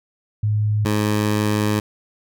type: tone pair in turn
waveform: sine / 15% pulse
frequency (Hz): 105.9 / 105.5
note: G#2 / G#2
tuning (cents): +34 / +28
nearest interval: unison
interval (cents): 6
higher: first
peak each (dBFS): -16 / -11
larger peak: second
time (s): 0.43-0.85 / 0.85-1.8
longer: second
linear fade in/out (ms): 5
effects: none